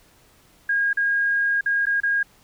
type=tone with dropouts; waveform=sine; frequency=1629 Hz; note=G#6; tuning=34 cents flat; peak=-18 dBFS; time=0.69-2.23 s; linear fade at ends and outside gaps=5 ms; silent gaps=0.931-0.971 / 1.61-1.659 / 1.856-1.867 / 2.003-2.033 s; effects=pink hiss -56 dBFS RMS until 2.43 s